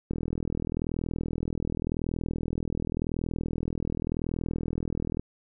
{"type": "click train", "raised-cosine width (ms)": 3, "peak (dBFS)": -17, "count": 209, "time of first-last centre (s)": [0.11, 5.196], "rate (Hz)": 40.9, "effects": []}